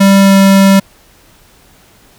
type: tone with pitch glide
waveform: square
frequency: 196.1 to 194.97 Hz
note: G3 to G3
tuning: +1 to -9 cents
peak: -4 dBFS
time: 0-0.8 s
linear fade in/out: 10 ms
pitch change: -10 cents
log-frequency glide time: 0.21-0.36 s
effects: pink hiss -45 dBFS RMS until 2.18 s